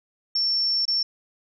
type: tone with dropouts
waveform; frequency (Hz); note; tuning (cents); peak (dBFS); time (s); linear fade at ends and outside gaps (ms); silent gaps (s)
sine; 5430; F8; -50; -20; 0.35-1.03; 5; 0.854-0.879
effects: none